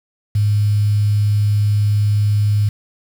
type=tone with quantisation; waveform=sine; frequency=103.83 Hz; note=G#2; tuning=in tune; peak=-12 dBFS; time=0.35-2.69 s; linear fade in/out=5 ms; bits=6; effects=none